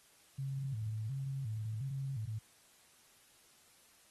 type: tone with vibrato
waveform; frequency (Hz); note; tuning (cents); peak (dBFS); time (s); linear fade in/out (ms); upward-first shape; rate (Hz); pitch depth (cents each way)
sine; 121.8; B2; -24; -36; 0.38-2.39; 10; square; 1.4; 190
effects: white hiss -65 dBFS RMS until 4.1 s + AAC 32 kbps